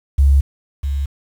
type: tone pair in turn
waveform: sine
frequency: 69.3 / 69.82 Hz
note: C#2 / C#2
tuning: 0 / +13 cents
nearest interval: unison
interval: 13 cents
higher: second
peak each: -8 / -17 dBFS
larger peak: first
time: 0.18-0.41 / 0.83-1.06 s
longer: neither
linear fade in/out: 10 ms
effects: 7-bit